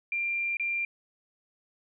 sine tone with dropouts, 2380 Hz, D7, 22 cents sharp, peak -27 dBFS, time 0.12-0.85 s, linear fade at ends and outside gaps 2 ms, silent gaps 0.57-0.597 s, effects none

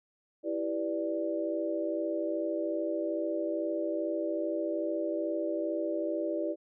sine chord, E minor seventh, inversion none, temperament equal, 329.6 / 392 / 493.9 / 587.3 Hz, E4 / G4 / B4 / D5, 0 / 0 / 0 / 0 cents, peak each -33 / -38 / -39 / -33 dBFS, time 0.43-6.56 s, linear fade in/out 50 ms, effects none

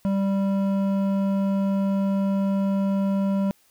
sine tone with hard clipping, 196 Hz, G3, in tune, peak -22 dBFS, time 0.05-3.51 s, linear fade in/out 0 ms, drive 10 dB, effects white hiss -61 dBFS RMS until 3.7 s

